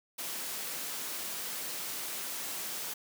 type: high-pass noise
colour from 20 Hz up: white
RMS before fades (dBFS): -38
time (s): 0.18-2.94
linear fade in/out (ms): 10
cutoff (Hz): 170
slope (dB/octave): 12
effects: none